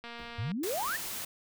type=click train; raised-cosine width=0.3 ms; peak=-28 dBFS; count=113; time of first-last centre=0.04-0.517 s; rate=235 Hz
type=noise with exponential decay; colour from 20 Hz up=brown; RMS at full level=-47 dBFS; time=0.19-0.59 s; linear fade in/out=0 ms; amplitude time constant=86 ms
type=exponential sweep; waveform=sine; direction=up; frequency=91 to 1934 Hz; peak=-31 dBFS; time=0.38-0.97 s; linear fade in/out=10 ms
type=noise; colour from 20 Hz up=white; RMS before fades=-38 dBFS; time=0.63-1.25 s; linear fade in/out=5 ms
effects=none